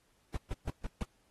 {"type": "noise bursts", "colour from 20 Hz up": "brown", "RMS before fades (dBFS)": -34, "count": 5, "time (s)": [0.34, 1.035], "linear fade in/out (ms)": 2, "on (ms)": 27, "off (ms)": 140, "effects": ["pink hiss -72 dBFS RMS until 1.3 s", "AAC 32 kbps"]}